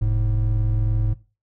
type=tone pair together; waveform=triangle; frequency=43.23 / 107 Hz; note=F1 / A2; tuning=-17 / -48 cents; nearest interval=octave + major third; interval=1569 cents; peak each=-19 / -18 dBFS; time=0.01-1.14 s; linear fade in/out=10 ms; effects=noise-tail reverb RT60 0.3 s tail -18 dB re dry